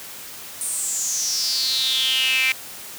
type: tone with high-pass filter sweep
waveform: sawtooth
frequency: 261.2 Hz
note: C4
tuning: 3 cents flat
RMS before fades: -22 dBFS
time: 0.61-2.52 s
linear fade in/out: 2 ms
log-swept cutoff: 9300 to 2300 Hz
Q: 7.9
effects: white hiss -37 dBFS RMS until 2.98 s + high-pass 80 Hz 12 dB/octave